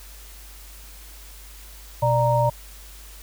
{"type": "tone cluster", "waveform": "sine", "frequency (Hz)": [122.3, 592, 931], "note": ["B2", "D5", "A#5"], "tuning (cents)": [-16, 14, -2], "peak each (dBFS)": -21, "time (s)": [2.02, 2.5], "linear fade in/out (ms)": 10, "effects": ["added 50 Hz sine -42 dBFS peak until 3.22 s", "white hiss -46 dBFS RMS until 3.22 s"]}